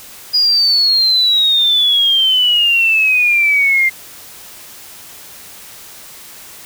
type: exponential sweep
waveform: sine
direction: down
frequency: 4926 to 2093 Hz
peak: -9 dBFS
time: 0.33-3.9 s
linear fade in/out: 20 ms
effects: white hiss -36 dBFS RMS until 6.65 s